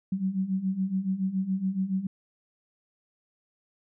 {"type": "beating tone pair", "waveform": "sine", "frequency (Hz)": [185.6, 192.7], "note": ["F#3", "G3"], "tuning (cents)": [6, -29], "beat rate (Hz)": 7.1, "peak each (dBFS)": [-31, -27], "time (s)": [0.12, 2.07], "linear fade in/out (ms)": 5, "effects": []}